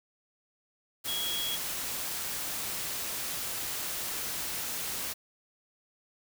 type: tone in noise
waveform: sine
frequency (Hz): 3322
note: G#7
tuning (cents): 0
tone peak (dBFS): -32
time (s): 1.07-1.57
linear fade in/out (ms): 20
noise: white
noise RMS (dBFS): -35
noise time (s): 1.04-5.14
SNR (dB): 0
effects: none